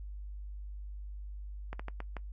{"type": "slowing click train", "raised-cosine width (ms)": 0.5, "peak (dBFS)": -25, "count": 5, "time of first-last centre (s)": [1.73, 2.167], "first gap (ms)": 65, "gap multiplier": 1.36, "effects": ["noise-tail reverb RT60 0.1 s tail -20 dB re dry", "added 50 Hz sine -40 dBFS peak until 2.32 s"]}